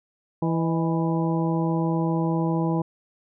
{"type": "harmonic tone with a mistuned harmonic", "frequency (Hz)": 164.81, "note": "E3", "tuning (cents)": 0, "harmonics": [1, 2, 3, 4, 5, 6], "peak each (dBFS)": [-23, -26, -32, -35, -33, -34], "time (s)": [0.42, 2.82], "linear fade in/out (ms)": 5, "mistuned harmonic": 4, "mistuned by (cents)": -74, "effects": []}